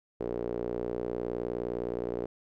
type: tone with band-pass filter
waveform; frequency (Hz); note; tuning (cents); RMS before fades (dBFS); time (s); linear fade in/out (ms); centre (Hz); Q
sawtooth; 59.6; A#1; +39; -34; 0.2-2.26; 5; 430; 3.7
effects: none